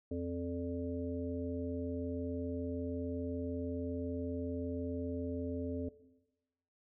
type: harmonic tone with a mistuned harmonic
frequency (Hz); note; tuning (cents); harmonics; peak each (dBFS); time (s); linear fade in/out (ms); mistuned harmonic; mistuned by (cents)
87.31; F2; 0; 1 / 3 / 5 / 7; -41 / -38 / -41 / -46; 0.11-5.89; 5; 7; -61
effects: noise-tail reverb RT60 1.0 s tail -17 dB re dry